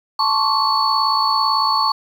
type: tone cluster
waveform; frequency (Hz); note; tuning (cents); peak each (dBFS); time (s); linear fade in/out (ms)
sine; 881 / 1080 / 1138 / 4433; A5 / C#6 / C#6 / C#8; +2 / -45 / +45 / -1; -20; 0.19-1.92; 5
effects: 7-bit